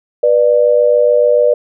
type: tone pair together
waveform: sine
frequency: 488.6 / 595.5 Hz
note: B4 / D5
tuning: -19 / +24 cents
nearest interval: minor third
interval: 343 cents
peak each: -10 dBFS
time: 0.23-1.54 s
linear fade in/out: 5 ms
effects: none